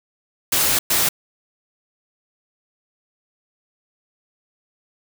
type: noise bursts at uneven times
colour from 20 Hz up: white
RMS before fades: -18 dBFS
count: 2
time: 0.52-0.79 / 0.9-1.09 s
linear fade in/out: 5 ms
effects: none